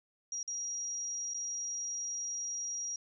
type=tone with dropouts; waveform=sine; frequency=5710 Hz; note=F8; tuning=37 cents sharp; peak=-35 dBFS; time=0.32-2.96 s; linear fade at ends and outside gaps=2 ms; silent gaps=0.43-0.477 / 1.337-1.344 s; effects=none